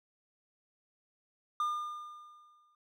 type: tone with exponential decay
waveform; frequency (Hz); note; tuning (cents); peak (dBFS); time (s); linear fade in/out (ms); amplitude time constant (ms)
triangle; 1207; D6; +47; -26; 1.6-2.75; 2; 250
effects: none